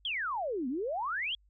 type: exponential two-way sweep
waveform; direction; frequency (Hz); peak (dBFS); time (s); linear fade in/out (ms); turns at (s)
sine; down then up; 3400 to 239.5 to 3400; -31; 0.05-1.35; 2; 0.68
effects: added 50 Hz sine -62 dBFS peak until 1.49 s